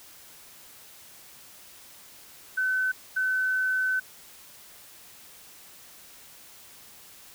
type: tone pair in turn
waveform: sine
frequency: 1518 / 1518 Hz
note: F#6 / F#6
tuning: +44 / +44 cents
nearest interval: unison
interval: 0 cents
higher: neither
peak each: -23 dBFS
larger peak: neither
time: 2.57-2.92 / 3.16-4 s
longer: second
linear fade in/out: 10 ms
effects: white hiss -50 dBFS RMS until 7.34 s